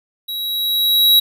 square tone with level ramp, 3870 Hz, B7, 36 cents flat, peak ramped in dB -24 to -8 dBFS, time 0.28-1.2 s, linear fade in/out 10 ms, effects none

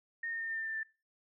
sine tone with pitch steps, 1841 / 1829.3 / 1817.8 / 1806.2 / 1794.8 / 1783.4 / 1772.1 Hz, A#6 / A#6 / A#6 / A6 / A6 / A6 / A6, -22 / -33 / -44 / +45 / +34 / +23 / +12 cents, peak -35 dBFS, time 0.23-0.832 s, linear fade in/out 5 ms, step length 86 ms, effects noise-tail reverb RT60 0.3 s tail -20 dB re dry

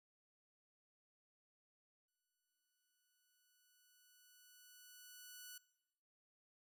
5% pulse tone with exponential growth, 1480 Hz, F#6, in tune, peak -40 dBFS, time 2.08-5.58 s, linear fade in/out 5 ms, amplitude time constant 760 ms, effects noise-tail reverb RT60 1.0 s tail -21 dB re dry

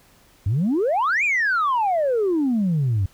sine exponential two-way sweep, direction up then down, 90.5 to 2507 to 90.5 Hz, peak -16 dBFS, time 0.46-3.06 s, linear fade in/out 5 ms, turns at 1.24 s, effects tanh soft clip ceiling -15 dBFS + pink hiss -55 dBFS RMS until 3.13 s

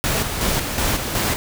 pink noise with tremolo, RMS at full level -20 dBFS, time 0.04-1.36 s, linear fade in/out 0 ms, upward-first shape square, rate 2.7 Hz, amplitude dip 45%, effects none

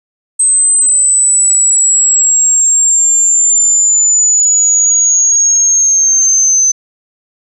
sine linear sweep, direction down, 8250 to 6140 Hz, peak -6 dBFS, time 0.39-6.72 s, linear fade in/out 10 ms, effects none

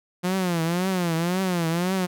sawtooth tone with vibrato, 176.1 Hz, F3, 15 cents sharp, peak -18 dBFS, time 0.23-2.07 s, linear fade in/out 20 ms, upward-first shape triangle, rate 1.9 Hz, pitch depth 160 cents each way, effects none

